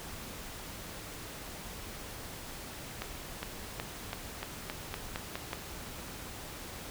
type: accelerating click train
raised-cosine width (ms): 0.3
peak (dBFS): -19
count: 10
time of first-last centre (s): 3.02-5.532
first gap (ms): 410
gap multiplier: 0.9
effects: pink hiss -44 dBFS RMS until 6.9 s